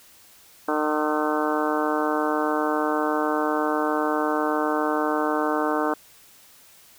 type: harmonic tone with a mistuned harmonic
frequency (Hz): 152.2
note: D#3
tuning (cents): -38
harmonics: 2 / 3 / 4 / 5 / 6 / 7 / 8 / 9 / 10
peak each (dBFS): -26 / -28 / -29 / -30 / -31 / -31 / -32 / -33 / -33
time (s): 0.68-5.94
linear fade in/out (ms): 5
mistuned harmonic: 9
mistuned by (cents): -57
effects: white hiss -52 dBFS RMS until 6.98 s